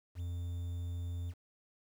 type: tone with quantisation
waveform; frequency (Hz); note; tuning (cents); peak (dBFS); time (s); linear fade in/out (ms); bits
triangle; 87; F2; -6; -34; 0.15-1.34; 50; 10
effects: none